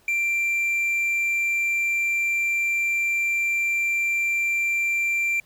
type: tone with quantisation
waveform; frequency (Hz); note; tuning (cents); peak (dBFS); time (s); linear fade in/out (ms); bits
triangle; 2360; D7; +8; -19; 0.08-5.4; 2; 8
effects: pink hiss -59 dBFS RMS until 5.45 s